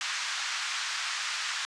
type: band-pass noise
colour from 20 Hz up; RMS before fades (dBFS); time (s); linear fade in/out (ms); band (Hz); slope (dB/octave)
pink; -33; 0.01-1.65; 0; 1200 to 6800; 24
effects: resampled to 22050 Hz